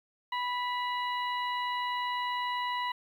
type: harmonic tone with a mistuned harmonic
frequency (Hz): 986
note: B5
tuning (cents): -3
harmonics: 1 / 2 / 3 / 4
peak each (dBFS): -31 / -37 / -41 / -43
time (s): 0.32-2.92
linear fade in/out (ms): 5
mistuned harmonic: 3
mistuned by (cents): -36
effects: 10-bit